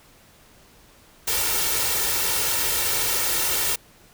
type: noise with comb filter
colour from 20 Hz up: white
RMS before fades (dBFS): -23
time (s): 1.27-3.76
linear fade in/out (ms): 10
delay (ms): 2.2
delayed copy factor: +0.6
effects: pink hiss -53 dBFS RMS until 4.13 s